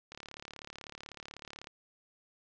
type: click train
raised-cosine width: 0.2 ms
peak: -27 dBFS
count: 57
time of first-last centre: 0.12-1.671 s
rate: 36.1 Hz
effects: low-pass 7000 Hz 12 dB/octave